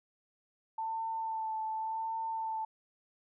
sine tone with vibrato, 888 Hz, A5, 16 cents sharp, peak -33 dBFS, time 0.78-2.65 s, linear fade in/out 5 ms, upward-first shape sine, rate 0.88 Hz, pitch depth 21 cents each way, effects none

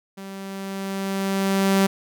sawtooth tone with level ramp, 194.5 Hz, G3, 13 cents flat, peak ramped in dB -31 to -11 dBFS, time 0.17-1.87 s, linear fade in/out 10 ms, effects none

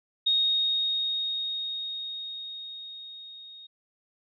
sine tone with level ramp, 3729 Hz, A#7, in tune, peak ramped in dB -20 to -44 dBFS, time 0.26-3.67 s, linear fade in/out 10 ms, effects none

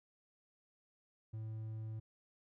triangle tone, 110 Hz, A2, in tune, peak -39 dBFS, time 1.33-2 s, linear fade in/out 10 ms, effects none

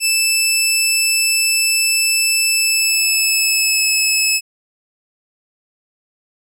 15% pulse tone with pitch glide, 2637 to 2595 Hz, E7 to E7, 0 to -28 cents, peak -6 dBFS, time 0-4.41 s, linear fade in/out 50 ms, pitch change -28 cents, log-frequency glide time 2.48-3.84 s, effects none

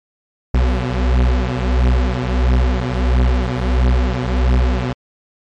40% pulse beating tone pair, 61.74 / 63.24 Hz, B1 / B1, 0 / +42 cents, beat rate 1.5 Hz, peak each -15 dBFS, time 0.54-4.93 s, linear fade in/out 5 ms, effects low-pass 4000 Hz 12 dB/octave + MP3 64 kbps

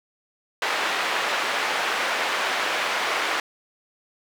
white band-pass noise, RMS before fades -25 dBFS, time 0.62-3.4 s, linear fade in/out 2 ms, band 520 to 2200 Hz, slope 12 dB/octave, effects none

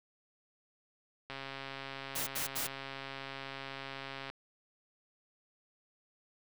click train, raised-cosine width 0.3 ms, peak -26 dBFS, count 409, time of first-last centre 1.3-4.3 s, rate 136 Hz
white noise bursts, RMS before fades -36 dBFS, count 3, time 2.15-2.672 s, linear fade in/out 10 ms, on 120 ms, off 81 ms
effects none

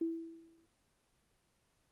sine tone with exponential decay, 329.6 Hz, E4, in tune, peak -30 dBFS, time 0.01-0.66 s, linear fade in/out 5 ms, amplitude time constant 140 ms, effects pink hiss -75 dBFS RMS until 1.91 s + Opus 24 kbps

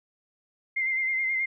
sine tone with vibrato, 2093 Hz, C7, in tune, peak -24 dBFS, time 0.76-1.46 s, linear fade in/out 10 ms, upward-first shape sine, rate 9.4 Hz, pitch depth 33 cents each way, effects none

